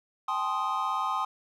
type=chord; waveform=triangle; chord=A half-diminished seventh; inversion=third; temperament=equal with one note detuned; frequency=784 / 860.9 / 1046.5 / 1244.5 Hz; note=G5 / A5 / C6 / Eb6; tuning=0 / -38 / 0 / 0 cents; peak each=-33 / -33 / -29 / -29 dBFS; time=0.28-1.25 s; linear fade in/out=5 ms; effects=none